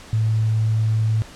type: tone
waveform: sine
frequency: 110 Hz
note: A2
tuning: in tune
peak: -16 dBFS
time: 0.13-1.22 s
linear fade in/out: 0 ms
effects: pink hiss -42 dBFS RMS until 1.35 s + low-pass 8000 Hz 12 dB/octave